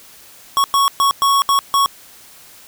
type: tone bursts at uneven times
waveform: square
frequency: 1108.7 Hz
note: C#6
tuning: in tune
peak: -12 dBFS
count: 6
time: 0.57-0.64 / 0.74-0.88 / 1-1.11 / 1.22-1.42 / 1.49-1.59 / 1.74-1.86 s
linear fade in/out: 0 ms
effects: white hiss -43 dBFS RMS until 2.67 s